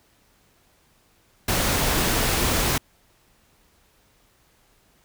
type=noise; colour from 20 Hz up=pink; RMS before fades=-22 dBFS; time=1.48-2.78 s; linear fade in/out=5 ms; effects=pink hiss -61 dBFS RMS until 5.04 s